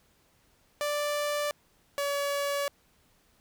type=tone pair in turn; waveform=sawtooth; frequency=587.3 / 567.6 Hz; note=D5 / C#5; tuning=0 / +41 cents; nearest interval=minor second; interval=59 cents; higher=first; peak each=-24 dBFS; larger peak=neither; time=0.81-1.51 / 1.98-2.68 s; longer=neither; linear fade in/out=0 ms; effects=pink hiss -66 dBFS RMS until 3.4 s